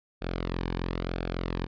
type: tone with flanger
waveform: sawtooth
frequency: 43.65 Hz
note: F1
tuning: in tune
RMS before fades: -32 dBFS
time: 0.21-1.67 s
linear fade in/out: 20 ms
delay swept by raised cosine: 1 to 1.51 ms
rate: 1 Hz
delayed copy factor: -0.55
effects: resampled to 11025 Hz